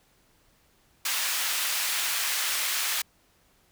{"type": "high-pass noise", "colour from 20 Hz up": "pink", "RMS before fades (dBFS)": -28, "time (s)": [1.05, 3.02], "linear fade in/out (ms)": 5, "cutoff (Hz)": 1700, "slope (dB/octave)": 12, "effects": ["pink hiss -64 dBFS RMS until 3.71 s"]}